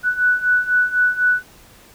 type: beating tone pair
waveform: sine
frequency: 1480 / 1484 Hz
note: F#6 / F#6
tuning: 0 / +5 cents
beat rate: 4 Hz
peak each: -19 / -16 dBFS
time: 0.03-1.43 s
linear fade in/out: 50 ms
effects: pink hiss -47 dBFS RMS until 1.94 s